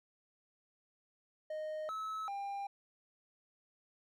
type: tone with pitch steps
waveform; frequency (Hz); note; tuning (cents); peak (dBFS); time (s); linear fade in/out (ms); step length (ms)
triangle; 619 / 1296 / 798; D#5 / E6 / G5; -9 / -30 / +31; -36; 1.5-2.67; 5; 390
effects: none